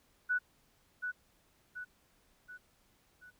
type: tone with echo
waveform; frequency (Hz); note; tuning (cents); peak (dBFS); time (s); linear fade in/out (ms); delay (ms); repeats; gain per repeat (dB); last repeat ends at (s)
sine; 1480; F#6; 0; -28; 0.29-0.39; 20; 730; 4; -6; 3.31
effects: pink hiss -70 dBFS RMS until 3.39 s